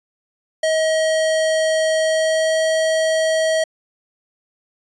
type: tone with pitch glide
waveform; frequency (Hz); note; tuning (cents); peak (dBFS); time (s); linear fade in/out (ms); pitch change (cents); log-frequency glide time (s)
square; 635 to 639; D#5 to D#5; +35 to +46; -16; 0.63-3.64; 5; +11; 1.99-2.6
effects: resampled to 22050 Hz